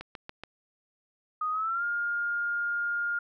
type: click train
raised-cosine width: 0.3 ms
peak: -23 dBFS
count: 4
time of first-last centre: 0.01-0.436 s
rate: 7.04 Hz
type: tone with pitch glide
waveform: sine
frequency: 1244.5 to 1413.1 Hz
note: D#6 to F6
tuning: 0 to +20 cents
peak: -27 dBFS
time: 1.41-3.19 s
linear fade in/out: 5 ms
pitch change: +220 cents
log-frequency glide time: 1.51-1.84 s
effects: none